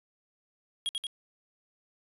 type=tone with echo; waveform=square; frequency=3279 Hz; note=G#7; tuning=23 cents flat; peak=-29 dBFS; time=0.86-0.89 s; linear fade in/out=0 ms; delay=89 ms; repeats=2; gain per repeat=-2 dB; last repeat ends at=1.068 s; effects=resampled to 24000 Hz